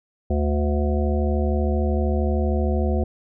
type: harmonic tone with a mistuned harmonic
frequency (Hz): 73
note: D2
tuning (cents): -10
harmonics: 1 / 3 / 5 / 7 / 9 / 10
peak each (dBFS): -20 / -26 / -28 / -30 / -32 / -34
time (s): 0.3-3.04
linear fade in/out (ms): 5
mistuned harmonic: 1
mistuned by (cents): +39
effects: none